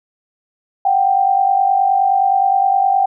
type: tone pair together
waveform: sine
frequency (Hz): 732.4 / 782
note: F#5 / G5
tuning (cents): -18 / -4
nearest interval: minor second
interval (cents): 114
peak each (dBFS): -17 / -12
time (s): 0.85-3.06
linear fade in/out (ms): 5
effects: none